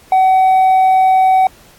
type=tone with hard clipping; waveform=triangle; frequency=755 Hz; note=F#5; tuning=35 cents sharp; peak=-6 dBFS; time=0.12-1.47 s; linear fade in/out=2 ms; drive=1 dB; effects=pink hiss -45 dBFS RMS until 1.78 s + AAC 64 kbps